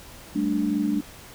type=chord; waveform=sine; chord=G suspended second; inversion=none; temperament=equal; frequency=196 / 220 / 293.7 Hz; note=G3 / A3 / D4; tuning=0 / 0 / 0 cents; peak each=-28 / -26 / -24 dBFS; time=0.35-1.01 s; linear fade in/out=10 ms; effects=pink hiss -45 dBFS RMS until 1.34 s